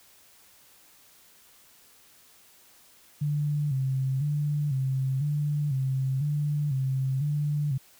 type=tone with vibrato; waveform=sine; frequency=140 Hz; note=C#3; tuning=18 cents sharp; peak=-24 dBFS; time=3.21-7.78 s; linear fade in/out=10 ms; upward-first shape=square; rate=1 Hz; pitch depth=90 cents each way; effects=white hiss -57 dBFS RMS until 7.99 s